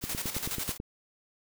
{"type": "noise with tremolo", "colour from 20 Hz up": "white", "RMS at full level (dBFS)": -33, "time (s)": [0.01, 0.78], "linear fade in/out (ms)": 50, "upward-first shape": "square", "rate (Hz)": 12, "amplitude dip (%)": 60}
{"type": "click train", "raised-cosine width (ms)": 3, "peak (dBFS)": -22, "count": 8, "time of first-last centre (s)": [0.04, 0.801], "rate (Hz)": 9.2}
{"effects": []}